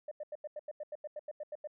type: tone bursts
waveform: sine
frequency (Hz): 600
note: D5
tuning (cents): +37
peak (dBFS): -37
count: 14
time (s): 0.08-1.674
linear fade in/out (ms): 5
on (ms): 34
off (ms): 86
effects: tanh soft clip ceiling -33 dBFS